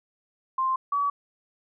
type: tone pair in turn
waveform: sine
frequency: 1049 / 1139.3 Hz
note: C6 / C#6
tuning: +4 / +47 cents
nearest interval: minor second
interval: 143 cents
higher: second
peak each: -22 dBFS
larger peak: neither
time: 0.58-0.76 / 0.92-1.1 s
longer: neither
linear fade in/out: 5 ms
effects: none